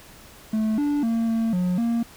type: tone with pitch steps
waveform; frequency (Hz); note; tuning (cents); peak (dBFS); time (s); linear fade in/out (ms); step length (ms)
triangle; 217.9 / 290.9 / 228.4 / 226.3 / 180 / 232.9; A3 / D4 / A#3 / A3 / F#3 / A#3; -17 / -16 / -35 / +49 / -47 / -1; -18; 0.53-2.03; 5; 250
effects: pink hiss -47 dBFS RMS until 2.16 s